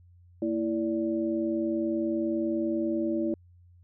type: tone cluster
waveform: sine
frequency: 230 / 330.1 / 580 Hz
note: A#3 / E4 / D5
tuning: -23 / +2 / -22 cents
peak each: -32 / -27 / -34 dBFS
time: 0.42-3.34 s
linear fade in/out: 2 ms
effects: added 88 Hz sine -53 dBFS peak until 3.83 s